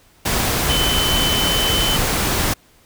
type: tone in noise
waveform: sine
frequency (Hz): 3044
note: F#7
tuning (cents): +48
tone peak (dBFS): -19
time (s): 0.69-1.97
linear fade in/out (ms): 10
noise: pink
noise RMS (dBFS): -19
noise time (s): 0.25-2.54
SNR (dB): -3
effects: pink hiss -53 dBFS RMS until 2.85 s